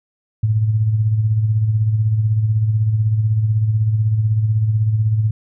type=tone with tremolo; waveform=sine; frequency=108.8 Hz; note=A2; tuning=19 cents flat; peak=-11 dBFS; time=0.43-5.31 s; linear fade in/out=5 ms; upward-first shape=sine; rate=16 Hz; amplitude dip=50%; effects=none